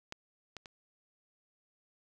clicks, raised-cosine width 0.2 ms, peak -23 / -26 / -30 dBFS, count 3, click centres 0.124 / 0.567 / 0.658 s, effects none

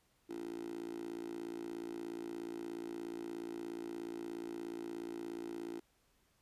10% pulse tone with high-pass filter, 56.9 Hz, A#1, 41 cents flat, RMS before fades -44 dBFS, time 0.29-5.8 s, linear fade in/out 10 ms, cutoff 330 Hz, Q 6.5, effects pink hiss -74 dBFS RMS until 6.41 s + resampled to 32000 Hz

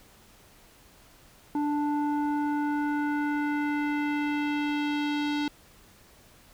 square tone with low-pass filter sweep, 293.7 Hz, D4, in tune, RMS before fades -28 dBFS, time 1.55-5.48 s, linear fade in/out 2 ms, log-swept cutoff 790 to 4000 Hz, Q 1.9, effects pink hiss -56 dBFS RMS until 6.53 s

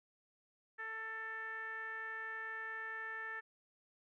10% pulse tone with low-pass filter, 443.9 Hz, A4, 15 cents sharp, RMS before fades -44 dBFS, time 0.78-3.41 s, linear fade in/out 20 ms, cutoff 1700 Hz, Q 7.9, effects none

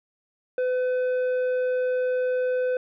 sine tone with tanh clipping, 505 Hz, B4, 39 cents sharp, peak -23 dBFS, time 0.58-2.77 s, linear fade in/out 2 ms, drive 7 dB, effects none

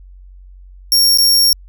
sawtooth tone with dropouts, 5530 Hz, F8, 18 cents flat, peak -6 dBFS, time 0.92-1.53 s, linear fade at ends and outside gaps 1 ms, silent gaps 1.175-1.184 s, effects added 46 Hz sine -36 dBFS peak until 1.68 s

